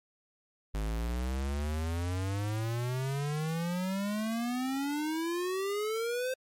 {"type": "exponential sweep", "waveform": "square", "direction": "up", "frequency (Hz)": [51, 523.3], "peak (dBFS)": -31, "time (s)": [0.74, 6.34], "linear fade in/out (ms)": 5, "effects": ["MP3 64 kbps"]}